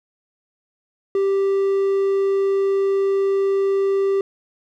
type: tone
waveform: triangle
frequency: 392 Hz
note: G4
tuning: in tune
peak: -14 dBFS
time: 1.15-4.21 s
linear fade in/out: 2 ms
effects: none